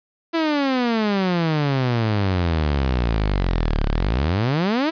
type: exponential two-way sweep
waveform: sawtooth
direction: down then up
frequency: 336.6 to 34.05 to 336.6 Hz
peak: -14 dBFS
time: 0.33-4.91 s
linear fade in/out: 20 ms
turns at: 3.89 s
effects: resampled to 11025 Hz + 8-bit